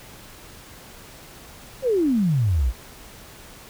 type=exponential sweep; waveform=sine; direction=down; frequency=554.4 to 53 Hz; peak=-17 dBFS; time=1.82-2.73 s; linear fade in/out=50 ms; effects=pink hiss -44 dBFS RMS until 3.69 s

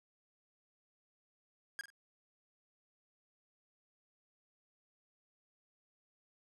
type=tone with echo; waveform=45% pulse; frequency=1631 Hz; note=G#6; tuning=32 cents flat; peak=-38 dBFS; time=1.79-1.81 s; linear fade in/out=0 ms; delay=46 ms; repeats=2; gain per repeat=-11 dB; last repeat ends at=1.902 s; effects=low-pass 12000 Hz 12 dB/octave

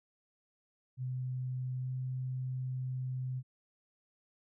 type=tone with pitch glide; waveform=sine; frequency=127.7 to 128.59 Hz; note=C3 to C3; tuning=-42 to -30 cents; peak=-34 dBFS; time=0.97-3.43 s; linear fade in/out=50 ms; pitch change=+12 cents; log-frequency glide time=1.79-1.9 s; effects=none

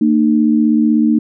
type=tone pair together; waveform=sine; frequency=227.4 / 303.5 Hz; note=A#3 / D#4; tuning=-43 / -43 cents; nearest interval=perfect fourth; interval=500 cents; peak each=-11 / -13 dBFS; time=0.01-1.19 s; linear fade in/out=5 ms; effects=none

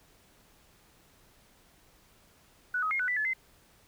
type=tone with pitch steps; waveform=sine; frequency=1477 / 1266 / 2140 / 1490 / 1979 / 1722 / 2066 Hz; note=F#6 / D#6 / C7 / F#6 / B6 / A6 / C7; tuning=-3 / +30 / +38 / +12 / +3 / -38 / -22 cents; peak=-27 dBFS; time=2.74-3.335 s; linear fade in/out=5 ms; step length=85 ms; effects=pink hiss -62 dBFS RMS until 3.87 s

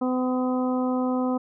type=harmonic tone with a mistuned harmonic; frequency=254.1 Hz; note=B3; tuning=49 cents sharp; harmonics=1 / 2 / 3 / 4 / 5; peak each=-23 / -29 / -33 / -35 / -37 dBFS; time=0.01-1.38 s; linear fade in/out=10 ms; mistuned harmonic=5; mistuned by=-15 cents; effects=none

